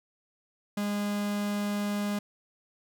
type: tone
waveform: 45% pulse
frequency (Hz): 205.3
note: G#3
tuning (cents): -20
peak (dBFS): -28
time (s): 0.77-2.19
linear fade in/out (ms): 5
effects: none